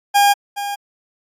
40% pulse tone with echo, 810 Hz, G#5, 43 cents flat, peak -9 dBFS, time 0.14-0.34 s, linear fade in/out 20 ms, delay 420 ms, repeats 1, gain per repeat -12 dB, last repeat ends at 0.76 s, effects AAC 64 kbps

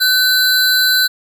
square tone pair together, 1516 / 4050 Hz, F#6 / B7, +42 / +43 cents, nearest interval octave + perfect fourth, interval 1701 cents, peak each -14 dBFS, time 0-1.08 s, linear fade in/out 20 ms, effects none

